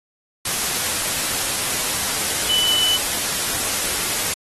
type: tone in noise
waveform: sine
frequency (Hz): 2992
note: F#7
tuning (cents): +19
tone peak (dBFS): -17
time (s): 2.49-2.97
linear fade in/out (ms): 5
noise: white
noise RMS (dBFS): -22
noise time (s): 0.45-4.34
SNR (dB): +2
effects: AAC 32 kbps